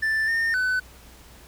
triangle tone with pitch steps, 1767 / 1822 / 1506 Hz, A6 / A#6 / F#6, +7 / -40 / +30 cents, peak -19 dBFS, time 0.02-0.8 s, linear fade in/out 10 ms, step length 260 ms, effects added 60 Hz sine -49 dBFS peak until 1.47 s + pink hiss -50 dBFS RMS until 1.47 s

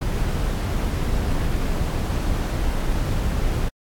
brown noise, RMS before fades -22 dBFS, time 0.01-3.69 s, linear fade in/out 10 ms, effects AAC 64 kbps

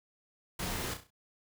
pink noise with echo, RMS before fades -37 dBFS, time 0.59-0.94 s, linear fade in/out 5 ms, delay 33 ms, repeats 5, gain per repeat -7 dB, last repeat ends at 1.105 s, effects none

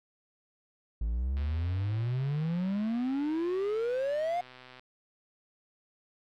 triangle exponential sweep, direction up, 52.8 to 722 Hz, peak -26 dBFS, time 1.01-4.41 s, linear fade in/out 5 ms
click train, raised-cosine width 0.3 ms, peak -34 dBFS, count 436, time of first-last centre 1.37-4.795 s, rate 127 Hz
effects none

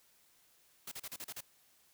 white noise bursts, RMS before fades -44 dBFS, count 7, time 0.87-1.408 s, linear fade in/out 5 ms, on 46 ms, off 36 ms, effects white hiss -68 dBFS RMS until 1.93 s

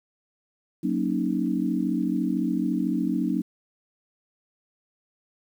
sine chord, D# minor seventh, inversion first, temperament equal, 185 / 233.1 / 277.2 / 311.1 Hz, F#3 / A#3 / C#4 / D#4, 0 / 0 / 0 / 0 cents, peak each -28 dBFS, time 0.83-3.42 s, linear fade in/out 10 ms, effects 9-bit

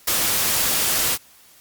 white noise with ADSR envelope, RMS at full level -18 dBFS, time 0.07-1.18 s, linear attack 11 ms, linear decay 8 ms, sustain -2 dB, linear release 49 ms, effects white hiss -51 dBFS RMS until 1.6 s + Opus 48 kbps

